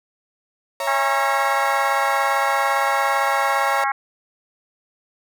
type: chord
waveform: 35% pulse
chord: A# diminished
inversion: first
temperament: equal with one note detuned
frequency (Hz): 554.4 / 663.1 / 932.3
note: C#5 / E5 / A#5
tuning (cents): 0 / +10 / 0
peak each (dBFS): -24 / -28 / -26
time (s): 0.8-3.84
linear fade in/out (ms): 2
type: harmonic tone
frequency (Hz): 272.8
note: C#4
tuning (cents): -28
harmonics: 3 / 4 / 5 / 6 / 7 / 8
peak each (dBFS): -22 / -24 / -26 / -28 / -29 / -30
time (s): 0.87-3.92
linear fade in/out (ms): 5
effects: none